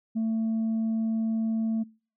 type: tone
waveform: sine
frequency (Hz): 223.3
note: A3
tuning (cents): +26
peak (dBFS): -22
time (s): 0.15-1.84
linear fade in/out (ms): 20
effects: noise-tail reverb RT60 0.4 s tail -26 dB re dry + tanh soft clip ceiling -23 dBFS